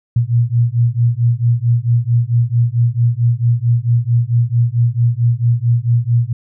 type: beating tone pair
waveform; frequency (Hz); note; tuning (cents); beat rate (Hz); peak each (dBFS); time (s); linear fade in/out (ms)
sine; 116.54 / 121.04; A#2 / B2; 0 / -34; 4.5; -14; 0.16-6.33; 5
effects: none